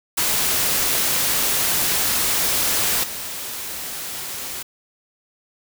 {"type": "noise with level steps", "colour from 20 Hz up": "white", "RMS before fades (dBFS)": [-20, -30], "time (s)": [0.17, 4.63], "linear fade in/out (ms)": 10, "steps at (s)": 3.03, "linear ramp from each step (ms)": 10, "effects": []}